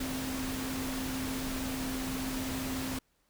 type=tone in noise; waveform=sine; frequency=261.6 Hz; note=C4; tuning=in tune; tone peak=-35 dBFS; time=0-2.99 s; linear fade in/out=5 ms; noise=pink; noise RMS=-38 dBFS; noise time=0-2.99 s; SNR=0 dB; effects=pink hiss -73 dBFS RMS until 3.29 s